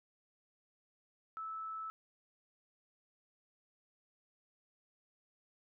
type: tone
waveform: sine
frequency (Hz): 1309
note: E6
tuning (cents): -13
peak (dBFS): -40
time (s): 1.37-1.9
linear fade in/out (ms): 0
effects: none